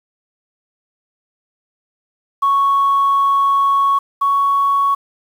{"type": "tone pair in turn", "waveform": "sine", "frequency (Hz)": [1108.7, 1114.2], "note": ["C#6", "C#6"], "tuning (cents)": [0, 9], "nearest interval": "unison", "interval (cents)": 9, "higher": "second", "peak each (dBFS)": [-10, -11], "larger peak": "first", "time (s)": [[2.42, 3.99], [4.21, 4.95]], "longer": "first", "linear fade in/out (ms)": 10, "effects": ["tanh soft clip ceiling -7 dBFS", "7-bit"]}